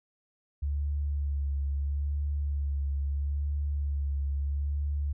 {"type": "tone with vibrato", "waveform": "sine", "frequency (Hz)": 71.2, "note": "C#2", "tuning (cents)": 47, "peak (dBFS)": -27, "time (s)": [0.62, 5.13], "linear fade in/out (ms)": 10, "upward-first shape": "sine", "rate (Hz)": 0.76, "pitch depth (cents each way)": 29, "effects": []}